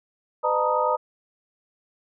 sine tone cluster, 505 / 605 / 900 / 950 / 1245 Hz, B4 / D#5 / A5 / A#5 / D#6, +39 / -49 / +39 / +33 / +1 cents, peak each -26 dBFS, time 0.43-0.97 s, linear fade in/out 20 ms, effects none

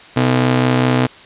sawtooth ring-modulated tone, 189.2 Hz, F#3, 39 cents sharp, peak -5 dBFS, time 0.16-1.07 s, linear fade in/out 10 ms, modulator 62.1 Hz, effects white hiss -40 dBFS RMS until 1.25 s + resampled to 8000 Hz

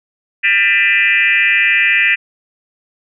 sine tone with frequency modulation, 2189 Hz, C#7, 22 cents flat, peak -9 dBFS, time 0.43-2.16 s, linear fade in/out 20 ms, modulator 198 Hz, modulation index 2.4, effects none

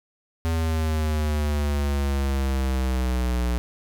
square exponential sweep, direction down, 82.41 to 59.9 Hz, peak -22 dBFS, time 0.45-3.58 s, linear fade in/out 0 ms, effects none

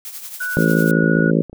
blue noise with tremolo, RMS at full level -30 dBFS, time 0.05-0.91 s, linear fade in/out 0 ms, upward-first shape triangle, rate 11 Hz, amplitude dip 65%
sine tone with pitch glide, 1480 to 1458.8 Hz, F#6 to F#6, 0 to -25 cents, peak -21 dBFS, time 0.4-1.31 s, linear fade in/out 10 ms, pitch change -25 cents, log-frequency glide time 0.52-0.61 s
harmonic tone, 55 Hz, A1, in tune, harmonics 3 / 4 / 5 / 6 / 7 / 8 / 9 / 10, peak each -17 / -19 / -21 / -23 / -24 / -25 / -26 / -27 dBFS, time 0.57-1.42 s, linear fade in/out 0 ms
clicks, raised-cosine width 2 ms, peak -24 dBFS, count 7, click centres 1.037 / 1.161 / 1.196 / 1.265 / 1.31 / 1.497 / 1.53 s
effects none

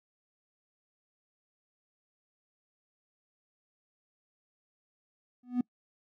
triangle tone with exponential growth, 246.9 Hz, B3, in tune, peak -19 dBFS, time 5.43-5.61 s, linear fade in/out 5 ms, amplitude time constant 38 ms, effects noise-tail reverb RT60 0.1 s tail -26 dB re dry + tanh soft clip ceiling -18 dBFS

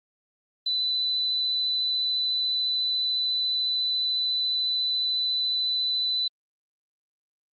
sine tone with vibrato, 4000 Hz, B7, 21 cents sharp, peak -23 dBFS, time 0.66-6.28 s, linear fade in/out 5 ms, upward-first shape square, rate 14 Hz, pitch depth 9 cents each way, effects Opus 24 kbps

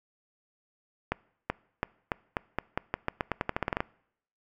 accelerating click train, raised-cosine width 0.5 ms, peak -12 dBFS, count 19, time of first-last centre 1.12-3.805 s, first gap 380 ms, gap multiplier 0.87, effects noise-tail reverb RT60 0.7 s tail -24 dB re dry

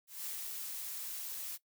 blue noise with ADSR envelope, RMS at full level -40 dBFS, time 0.07-1.58 s, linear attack 190 ms, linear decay 110 ms, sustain -2 dB, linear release 35 ms, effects noise-tail reverb RT60 0.1 s tail -18 dB re dry

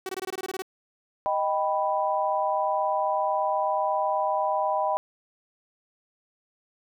sawtooth tone bursts, 377.8 Hz, F#4, 36 cents sharp, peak -26 dBFS, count 11, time 0.06-0.621 s, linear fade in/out 2 ms, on 31 ms, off 22 ms
sine chord, Eb augmented, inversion none, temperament equal, 622.3 / 784 / 987.8 Hz, Eb5 / G5 / B5, 0 / 0 / 0 cents, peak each -27 dBFS, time 1.26-4.97 s, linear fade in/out 0 ms
effects none

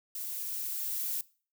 violet noise with level ramp, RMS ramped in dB -38 to -33 dBFS, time 0.15-1.21 s, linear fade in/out 2 ms, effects noise-tail reverb RT60 0.4 s tail -21 dB re dry

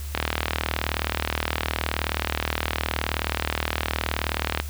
click train, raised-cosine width 0.3 ms, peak -6 dBFS, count 175, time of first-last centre 0.15-4.6 s, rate 39.1 Hz, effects added 72 Hz sine -30 dBFS peak until 4.69 s + white hiss -42 dBFS RMS until 4.69 s

